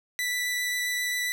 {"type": "tone with vibrato", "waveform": "sawtooth", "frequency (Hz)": 1975.5, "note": "B6", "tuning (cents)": 0, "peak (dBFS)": -23, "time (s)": [0.19, 1.32], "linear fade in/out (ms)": 0, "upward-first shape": "sine", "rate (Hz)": 7.5, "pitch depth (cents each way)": 8, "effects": []}